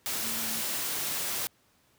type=tone in noise; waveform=sine; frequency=225.6 Hz; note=A3; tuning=44 cents sharp; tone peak=-42 dBFS; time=0.23-0.61 s; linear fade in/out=0 ms; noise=white; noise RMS=-32 dBFS; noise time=0.06-1.47 s; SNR=-13 dB; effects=pink hiss -66 dBFS RMS until 1.98 s + high-pass 80 Hz 12 dB/octave